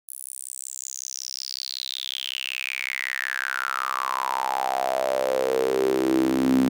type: tone with high-pass filter sweep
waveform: sawtooth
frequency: 65.4 Hz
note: C2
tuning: in tune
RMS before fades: -26 dBFS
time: 0.08-6.69 s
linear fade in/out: 10 ms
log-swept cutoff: 11000 to 240 Hz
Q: 8.2
effects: none